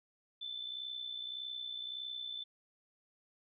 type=tone with amplitude modulation; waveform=sine; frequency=3520 Hz; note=A7; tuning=in tune; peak=-37 dBFS; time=0.41-2.44 s; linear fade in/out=10 ms; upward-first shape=sine; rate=61.7 Hz; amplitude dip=60%; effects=none